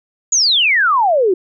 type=exponential sweep; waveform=sine; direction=down; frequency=6960 to 349.2 Hz; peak=-10 dBFS; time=0.32-1.34 s; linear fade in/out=5 ms; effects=none